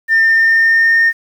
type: tone with pitch glide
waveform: sine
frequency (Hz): 1802 to 1828.2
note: A6 to A#6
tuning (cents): +41 to -34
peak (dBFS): -6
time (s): 0.08-1.13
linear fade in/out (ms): 50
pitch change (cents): +25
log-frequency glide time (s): 0.18-1.02
effects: tanh soft clip ceiling -5 dBFS + 7-bit